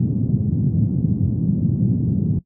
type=band-pass noise; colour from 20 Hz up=white; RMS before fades=-19 dBFS; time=0-2.39 s; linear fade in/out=5 ms; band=100 to 200 Hz; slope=24 dB/octave; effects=noise-tail reverb RT60 0.1 s tail -17 dB re dry